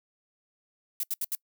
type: noise bursts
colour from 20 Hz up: violet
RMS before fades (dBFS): -30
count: 4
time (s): 1-1.351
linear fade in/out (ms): 2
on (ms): 33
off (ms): 73
effects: noise-tail reverb RT60 0.1 s tail -25 dB re dry